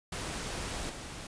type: noise with level steps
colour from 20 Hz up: pink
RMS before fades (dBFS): -37 / -43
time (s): 0.12-1.27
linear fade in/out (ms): 5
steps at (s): 0.89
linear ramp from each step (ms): 10
effects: resampled to 22050 Hz